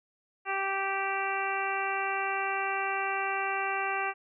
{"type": "harmonic tone", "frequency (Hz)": 390, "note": "G4", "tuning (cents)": -9, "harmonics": [1, 2, 3, 4, 5, 6, 7], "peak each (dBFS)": [-38, -33, -35, -36, -38, -37, -38], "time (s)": [0.45, 4.14], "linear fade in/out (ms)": 50, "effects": []}